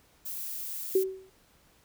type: noise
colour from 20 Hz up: violet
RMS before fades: -37 dBFS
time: 0.25-1.04 s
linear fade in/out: 10 ms
type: tone with exponential decay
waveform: sine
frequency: 379.8 Hz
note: F#4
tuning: 45 cents sharp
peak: -18 dBFS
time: 0.95-1.3 s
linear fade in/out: 5 ms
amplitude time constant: 76 ms
effects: pink hiss -63 dBFS RMS until 1.84 s